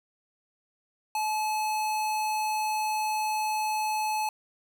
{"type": "tone", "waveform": "square", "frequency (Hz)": 860, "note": "A5", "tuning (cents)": -40, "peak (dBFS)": -27, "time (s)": [1.15, 4.29], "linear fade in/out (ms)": 2, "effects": []}